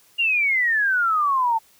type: exponential sweep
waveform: sine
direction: down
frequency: 2840 to 880 Hz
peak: -17 dBFS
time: 0.18-1.59 s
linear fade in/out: 20 ms
effects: white hiss -56 dBFS RMS until 1.79 s